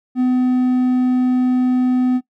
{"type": "tone", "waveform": "triangle", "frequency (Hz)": 252.5, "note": "B3", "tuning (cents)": 39, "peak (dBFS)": -11, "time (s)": [0.15, 2.21], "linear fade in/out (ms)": 50, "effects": ["noise-tail reverb RT60 0.1 s tail -18 dB re dry"]}